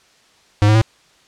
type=tone with pitch steps; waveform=square; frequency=103.83 / 107.49 / 111.28 Hz; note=G#2 / A2 / A2; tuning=0 / -40 / +20 cents; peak=-10 dBFS; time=0.62-0.815 s; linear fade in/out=0 ms; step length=65 ms; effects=white hiss -53 dBFS RMS until 1.27 s + low-pass 6000 Hz 12 dB/octave

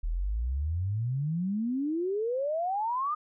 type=exponential sweep; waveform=sine; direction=up; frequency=37.84 to 1244.5 Hz; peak=-27 dBFS; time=0.03-3.15 s; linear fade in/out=10 ms; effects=none

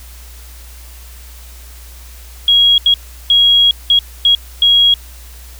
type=tone bursts at uneven times; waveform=sine; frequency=3300 Hz; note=G#7; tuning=12 cents flat; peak=-6 dBFS; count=6; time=2.48-2.78 / 2.86-2.94 / 3.3-3.71 / 3.9-3.99 / 4.25-4.35 / 4.62-4.94 s; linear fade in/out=2 ms; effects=added 60 Hz sine -33 dBFS peak until 5.59 s + white hiss -40 dBFS RMS until 5.59 s

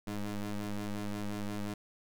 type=ring-modulated tone; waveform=30% pulse; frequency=103.83 Hz; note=G#2; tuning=in tune; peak=-29 dBFS; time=0.07-1.74 s; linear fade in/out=5 ms; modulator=101 Hz; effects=none

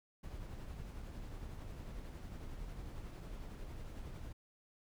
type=noise with tremolo; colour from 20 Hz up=brown; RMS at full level=-45 dBFS; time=0.23-4.33 s; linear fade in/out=10 ms; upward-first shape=triangle; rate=11 Hz; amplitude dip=35%; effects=none

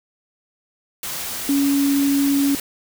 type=tone in noise; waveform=sine; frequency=280 Hz; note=C#4; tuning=18 cents sharp; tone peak=-15 dBFS; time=1.49-2.55 s; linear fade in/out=2 ms; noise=white; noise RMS=-28 dBFS; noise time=1.03-2.6 s; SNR=+10 dB; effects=none

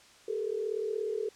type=tone cluster; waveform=sine; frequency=394 / 435 / 471.6 Hz; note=G4 / A4 / A#4; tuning=+9 / -20 / +20 cents; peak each=-36 / -32 / -39 dBFS; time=0.28-1.29 s; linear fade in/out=5 ms; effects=white hiss -57 dBFS RMS until 1.35 s + low-pass 7000 Hz 12 dB/octave

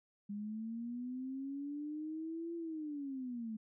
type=linear two-way sweep; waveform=sine; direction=up then down; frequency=201.7 to 340 to 214.2 Hz; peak=-39 dBFS; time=0.29-3.57 s; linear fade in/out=10 ms; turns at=2.55 s; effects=none

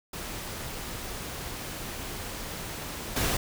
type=noise with level steps; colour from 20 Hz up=pink; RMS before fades=-37 / -27 dBFS; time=0.13-3.37 s; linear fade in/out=5 ms; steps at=3.16 s; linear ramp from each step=5 ms; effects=none

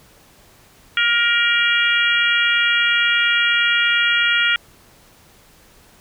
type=harmonic tone; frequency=471.5 Hz; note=A#4; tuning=20 cents sharp; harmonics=3 / 4 / 5 / 6 / 7; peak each=-18 / -21 / -21 / -22 / -22 dBFS; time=0.97-4.56 s; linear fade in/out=2 ms; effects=pink hiss -50 dBFS RMS until 6 s

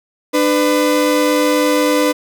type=tone pair together; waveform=35% pulse; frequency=298.6 / 501 Hz; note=D4 / B4; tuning=+29 / +25 cents; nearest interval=major sixth; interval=896 cents; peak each=-13 dBFS; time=0.33-2.13 s; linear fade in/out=20 ms; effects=none

